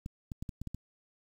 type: clicks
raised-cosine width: 5 ms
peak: -26 dBFS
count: 7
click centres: 0.061 / 0.318 / 0.425 / 0.492 / 0.616 / 0.673 / 0.746 s
effects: 9-bit